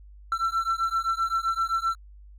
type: beating tone pair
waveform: triangle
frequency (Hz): 1341 / 1348.7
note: E6 / E6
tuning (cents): +29 / +39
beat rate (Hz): 7.7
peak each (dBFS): -25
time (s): 0.32-1.95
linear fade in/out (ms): 2
effects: added 50 Hz sine -45 dBFS peak until 2.38 s